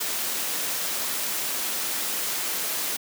white noise, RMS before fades -28 dBFS, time 0-2.97 s, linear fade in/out 10 ms, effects high-pass 200 Hz 12 dB/octave

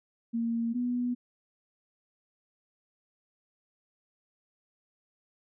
sine tone pair in turn, 231.3 / 245.1 Hz, A#3 / B3, -13 / -13 cents, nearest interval minor second, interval 100 cents, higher second, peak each -27 dBFS, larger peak neither, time 0.33-0.74 / 0.74-1.15 s, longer neither, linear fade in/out 20 ms, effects none

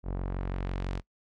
sawtooth tone with low-pass filter sweep, 46 Hz, F#1, 9 cents flat, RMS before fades -33 dBFS, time 0.03-1.02 s, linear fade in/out 50 ms, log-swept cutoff 790 to 5900 Hz, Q 0.74, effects noise-tail reverb RT60 0.1 s tail -22 dB re dry

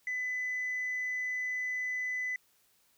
sine tone, 2004 Hz, B6, 25 cents sharp, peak -30 dBFS, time 0.07-2.36 s, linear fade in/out 2 ms, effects tanh soft clip ceiling -29 dBFS + white hiss -69 dBFS RMS until 2.97 s

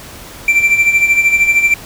triangle tone with tremolo, 2349 Hz, D7, in tune, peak -4 dBFS, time 0.48-1.74 s, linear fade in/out 2 ms, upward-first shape sine, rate 13 Hz, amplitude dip 65%, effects pink hiss -33 dBFS RMS until 1.85 s

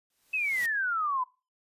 white noise with exponential growth, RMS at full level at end -38 dBFS, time 0.1-0.66 s, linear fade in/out 2 ms, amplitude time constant 120 ms
sine exponential sweep, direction down, 2638 to 989 Hz, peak -26 dBFS, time 0.33-1.24 s, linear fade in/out 10 ms
effects noise-tail reverb RT60 0.3 s tail -22 dB re dry + resampled to 32000 Hz

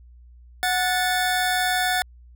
25% pulse tone pair together, 735.8 / 1750 Hz, F#5 / A6, -10 / -10 cents, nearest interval octave + minor third, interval 1500 cents, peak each -18 / -21 dBFS, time 0.63-2.02 s, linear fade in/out 0 ms, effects added 60 Hz sine -45 dBFS peak until 2.35 s

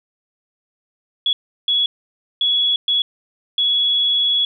sine tone bursts at uneven times, 3370 Hz, G#7, 25 cents sharp, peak -14 dBFS, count 5, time 1.26-1.33 / 1.68-1.86 / 2.41-2.76 / 2.88-3.02 / 3.58-4.45 s, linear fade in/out 2 ms, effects none

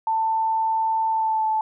sine tone with pitch glide, 890 to 873.2 Hz, A5 to A5, +20 to -13 cents, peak -19 dBFS, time 0.07-1.61 s, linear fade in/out 2 ms, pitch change -33 cents, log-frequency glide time 1.1-1.48 s, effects none

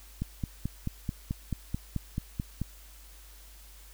click train, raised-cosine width 5 ms, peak -18 dBFS, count 12, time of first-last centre 0.22-2.617 s, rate 4.59 Hz, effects added 50 Hz sine -50 dBFS peak until 3.93 s + white hiss -55 dBFS RMS until 3.93 s

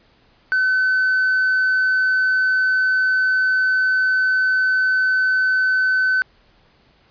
triangle tone with tanh clipping, 1518 Hz, F#6, 44 cents sharp, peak -15 dBFS, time 0.52-6.22 s, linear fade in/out 0 ms, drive 6 dB, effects pink hiss -56 dBFS RMS until 7.1 s + resampled to 11025 Hz

